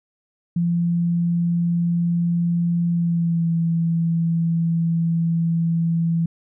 sine tone with pitch glide, 171.4 to 166.42 Hz, F3 to E3, -32 to +17 cents, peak -17 dBFS, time 0.56-6.26 s, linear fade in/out 5 ms, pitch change -51 cents, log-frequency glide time 2.9-3.5 s, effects none

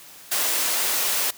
white high-pass noise, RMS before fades -23 dBFS, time 0.31-1.31 s, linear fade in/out 10 ms, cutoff 330 Hz, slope 12 dB/octave, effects white hiss -45 dBFS RMS until 1.37 s + high-pass 60 Hz 12 dB/octave

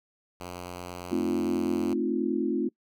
5% pulse tone, 89 Hz, F2, 33 cents sharp, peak -26 dBFS, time 0.4-1.94 s, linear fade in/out 5 ms
sine chord, F dominant seventh, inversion first, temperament equal with one note detuned, 220 / 261.6 / 311.1 / 351 Hz, A3 / C4 / Eb4 / F4, 0 / 0 / 0 / +9 cents, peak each -31 / -30 / -31 / -29 dBFS, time 1.11-2.69 s, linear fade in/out 10 ms
effects noise-tail reverb RT60 0.1 s tail -24 dB re dry

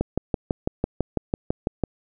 click train, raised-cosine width 2 ms, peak -8 dBFS, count 12, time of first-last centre 0.01-1.837 s, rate 6.02 Hz, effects none

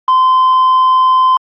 triangle tone with tanh clipping, 1032 Hz, C6, 24 cents flat, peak -7 dBFS, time 0.08-1.37 s, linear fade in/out 2 ms, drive 7 dB, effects Opus 24 kbps

